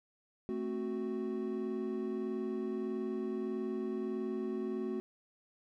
triangle chord, F# diminished, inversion first, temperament equal, 220 / 261.6 / 370 Hz, A3 / C4 / F#4, 0 / 0 / 0 cents, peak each -37 / -39 / -35 dBFS, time 0.49-5 s, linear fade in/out 0 ms, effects none

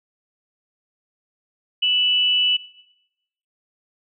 sine tone pair together, 2640 / 2960 Hz, E7 / F#7, +2 / 0 cents, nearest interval major second, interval 198 cents, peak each -26 / -16 dBFS, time 1.82-2.57 s, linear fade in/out 10 ms, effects noise-tail reverb RT60 0.9 s tail -19 dB re dry

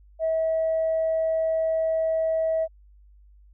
sine tone, 645 Hz, E5, 38 cents flat, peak -20 dBFS, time 0.19-2.68 s, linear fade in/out 50 ms, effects tanh soft clip ceiling -17 dBFS + added 50 Hz sine -50 dBFS peak until 3.53 s

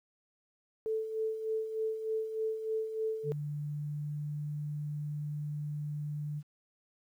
sine tone with tremolo, 440 Hz, A4, in tune, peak -29 dBFS, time 0.86-3.32 s, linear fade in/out 0 ms, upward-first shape sine, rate 3.3 Hz, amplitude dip 60%
sine tone with pitch glide, 147.3 to 148.41 Hz, D3 to D3, +6 to +19 cents, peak -34 dBFS, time 3.23-6.43 s, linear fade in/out 50 ms, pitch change +13 cents, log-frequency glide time 3.56-4.49 s
effects 11-bit

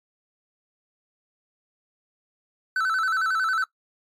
triangle tone with vibrato, 1416 Hz, F6, 23 cents sharp, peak -19 dBFS, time 2.76-3.64 s, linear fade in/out 2 ms, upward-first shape square, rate 11 Hz, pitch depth 120 cents each way, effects noise-tail reverb RT60 0.1 s tail -19 dB re dry + MP3 64 kbps

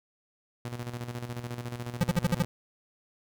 sawtooth tone with tremolo, 120.6 Hz, B2, 41 cents flat, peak -29 dBFS, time 0.65-2.45 s, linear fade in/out 0 ms, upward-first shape square, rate 14 Hz, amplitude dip 60%
square tone bursts, 174.1 Hz, F3, 5 cents flat, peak -22 dBFS, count 6, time 2.01-2.423 s, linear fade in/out 0 ms, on 23 ms, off 55 ms
effects none

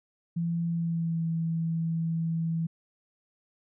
sine tone with pitch glide, 168.8 to 164.28 Hz, E3 to E3, +41 to -6 cents, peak -26 dBFS, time 0.36-2.67 s, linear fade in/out 10 ms, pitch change -47 cents, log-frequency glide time 0.66-1.25 s, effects none

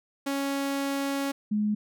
sawtooth / sine tone pair in turn, 277.2 / 210.3 Hz, C#4 / G#3, 0 / +22 cents, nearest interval perfect fourth, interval 478 cents, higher first, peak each -23 dBFS, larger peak neither, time 0.26-1.32 / 1.51-1.75 s, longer first, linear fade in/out 10 ms, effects none

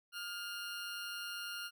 20% pulse tone with amplitude modulation, 1412 Hz, F6, 19 cents sharp, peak -34 dBFS, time 0.12-1.71 s, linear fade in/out 50 ms, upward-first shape sine, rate 190 Hz, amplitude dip 40%, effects none

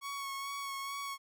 sawtooth tone with vibrato, 1108.7 Hz, C#6, in tune, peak -34 dBFS, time 0.01-1.18 s, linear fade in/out 50 ms, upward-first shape sine, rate 2.3 Hz, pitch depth 22 cents each way, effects none

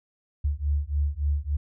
sine beating tone pair, 71 / 74.5 Hz, C#2 / D2, +42 / +25 cents, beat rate 3.5 Hz, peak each -26 dBFS, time 0.44-1.57 s, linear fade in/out 10 ms, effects none

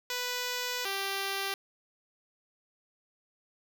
5% pulse tone pair in turn, 494.2 / 392.2 Hz, B4 / G4, +1 / +1 cents, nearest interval major third, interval 400 cents, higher first, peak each -20 dBFS, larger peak neither, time 0.1-0.85 / 0.85-1.54 s, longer first, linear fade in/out 2 ms, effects 10-bit

